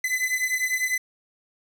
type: beating tone pair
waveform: 45% pulse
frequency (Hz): 2013 / 2023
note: B6 / B6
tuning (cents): +33 / +41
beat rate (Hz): 10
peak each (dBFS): -26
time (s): 0.04-0.98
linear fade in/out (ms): 5
effects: none